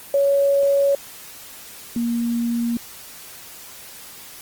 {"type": "tone pair in turn", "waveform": "sine", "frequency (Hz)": [559, 235], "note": ["C#5", "A#3"], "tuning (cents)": [14, 14], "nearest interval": "octave + minor third", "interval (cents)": 1500, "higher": "first", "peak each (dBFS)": [-14, -19], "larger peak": "first", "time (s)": [[0.14, 0.95], [1.96, 2.77]], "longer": "neither", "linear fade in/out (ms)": 2, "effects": ["white hiss -40 dBFS RMS until 4.41 s", "Opus 24 kbps"]}